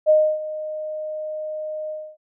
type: tone with ADSR envelope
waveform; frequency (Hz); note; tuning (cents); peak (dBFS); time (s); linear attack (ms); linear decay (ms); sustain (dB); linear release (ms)
sine; 617; D#5; -15; -10; 0.06-2.17; 35; 290; -16; 270
effects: none